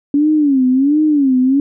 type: tone with vibrato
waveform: sine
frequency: 280 Hz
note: C#4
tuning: 18 cents sharp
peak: -9 dBFS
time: 0.14-1.6 s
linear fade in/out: 2 ms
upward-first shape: sine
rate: 1.4 Hz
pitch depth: 170 cents each way
effects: none